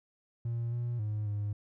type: tone with pitch steps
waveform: triangle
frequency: 117.4 / 119.9 / 106 / 103.3 Hz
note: A#2 / A#2 / G#2 / G#2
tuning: +13 / +49 / +36 / -9 cents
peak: -28 dBFS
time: 0.45-1.53 s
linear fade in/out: 5 ms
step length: 270 ms
effects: tanh soft clip ceiling -26 dBFS